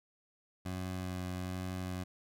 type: tone with vibrato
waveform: 20% pulse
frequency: 91.7 Hz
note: F#2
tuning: 15 cents flat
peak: -32 dBFS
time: 0.65-2.04 s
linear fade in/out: 10 ms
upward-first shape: sine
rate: 1.2 Hz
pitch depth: 13 cents each way
effects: none